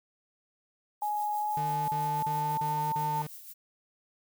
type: noise with tremolo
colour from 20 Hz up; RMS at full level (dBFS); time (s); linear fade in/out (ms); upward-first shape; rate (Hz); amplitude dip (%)
violet; -45; 1.01-3.54; 20; sine; 6.1; 45
type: tone with pitch glide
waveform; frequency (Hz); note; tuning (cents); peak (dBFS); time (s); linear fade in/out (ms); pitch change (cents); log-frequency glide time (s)
sine; 837 to 897.1; G#5 to A5; +13 to +33; -28; 1.02-3.22; 2; +120; 1.34-2.8
type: tone bursts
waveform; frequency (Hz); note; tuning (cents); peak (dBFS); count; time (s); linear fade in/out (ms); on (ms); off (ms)
45% pulse; 151.1; D3; +50; -35; 5; 1.57-3.268; 2; 310; 37
effects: none